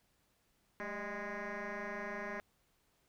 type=tone with frequency modulation; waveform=sine; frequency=628 Hz; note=D#5; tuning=16 cents sharp; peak=-37 dBFS; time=0.8-2.4 s; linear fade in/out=0 ms; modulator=205 Hz; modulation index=6.9; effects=tanh soft clip ceiling -37 dBFS + pink hiss -75 dBFS RMS until 3.08 s